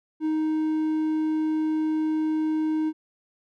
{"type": "tone", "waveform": "triangle", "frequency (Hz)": 312.2, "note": "D#4", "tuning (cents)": 6, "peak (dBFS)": -20, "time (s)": [0.2, 2.93], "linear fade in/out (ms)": 50, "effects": []}